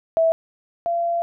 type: tone pair in turn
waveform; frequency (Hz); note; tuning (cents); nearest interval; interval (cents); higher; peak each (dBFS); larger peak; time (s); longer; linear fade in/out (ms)
sine; 654 / 683.6; E5 / F5; -14 / -37; minor second; 77; second; -14 / -19; first; 0.17-0.32 / 0.86-1.22; second; 0
effects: none